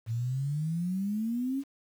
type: exponential sweep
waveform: sine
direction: up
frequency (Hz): 110.7 to 282.3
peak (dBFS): -28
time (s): 0.06-1.64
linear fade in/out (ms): 50
effects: 9-bit